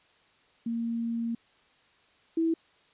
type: tone pair in turn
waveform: sine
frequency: 231.5 / 327.4 Hz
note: A#3 / E4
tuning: -12 / -12 cents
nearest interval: tritone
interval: 600 cents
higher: second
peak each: -28 / -23 dBFS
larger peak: second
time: 0.66-1.35 / 2.37-2.54 s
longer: first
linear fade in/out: 5 ms
effects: white hiss -63 dBFS RMS until 2.93 s + resampled to 8000 Hz